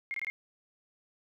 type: tone bursts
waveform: sine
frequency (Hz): 2138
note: C7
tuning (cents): +37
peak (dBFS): -32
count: 4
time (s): 0.11-0.3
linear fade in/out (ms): 0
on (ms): 31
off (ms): 22
effects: none